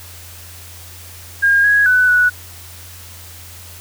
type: tone with pitch steps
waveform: sine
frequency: 1618 / 1659 / 1496 / 1474 Hz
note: G#6 / G#6 / F#6 / F#6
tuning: -46 / -2 / +19 / -7 cents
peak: -9 dBFS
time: 1.42-2.3 s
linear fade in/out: 20 ms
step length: 220 ms
effects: added 87 Hz sine -38 dBFS peak until 3.8 s + white hiss -38 dBFS RMS until 3.8 s